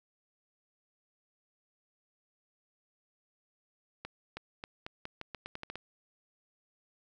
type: accelerating click train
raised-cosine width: 0.3 ms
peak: -24 dBFS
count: 12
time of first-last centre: 4.05-5.756 s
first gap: 320 ms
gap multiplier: 0.84
effects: none